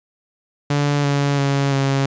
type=tone with pitch steps; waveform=sawtooth; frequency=144.3 / 141.82 / 139.38 / 136.99 Hz; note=D3 / C#3 / C#3 / C#3; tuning=-30 / +40 / +10 / -20 cents; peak=-12 dBFS; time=0.7-2.06 s; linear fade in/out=5 ms; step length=340 ms; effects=resampled to 16000 Hz